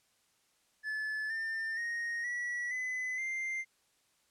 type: tone with pitch steps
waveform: triangle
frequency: 1730 / 1797.2 / 1867.1 / 1939.6 / 2015 / 2093 Hz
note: A6 / A6 / A#6 / B6 / B6 / C7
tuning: -30 / +36 / +2 / -32 / +34 / 0 cents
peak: -32 dBFS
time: 0.83-3.65 s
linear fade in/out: 50 ms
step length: 470 ms
effects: white hiss -72 dBFS RMS until 4.3 s + low-pass 10000 Hz 12 dB/octave